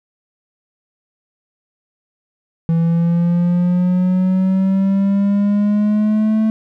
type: exponential sweep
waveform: triangle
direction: up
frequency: 164.81 to 220 Hz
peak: -10 dBFS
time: 2.69-6.5 s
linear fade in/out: 0 ms
effects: none